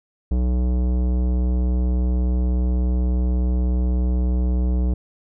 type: tone with tanh clipping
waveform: sine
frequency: 61.74 Hz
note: B1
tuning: in tune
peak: -19 dBFS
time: 0.31-4.94 s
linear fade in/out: 5 ms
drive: 16 dB
effects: none